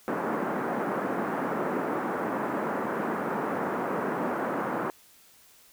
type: band-pass noise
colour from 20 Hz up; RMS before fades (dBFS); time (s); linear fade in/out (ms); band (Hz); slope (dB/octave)
pink; -30; 0.08-4.9; 0; 200 to 1500; 24
effects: white hiss -57 dBFS RMS until 5.72 s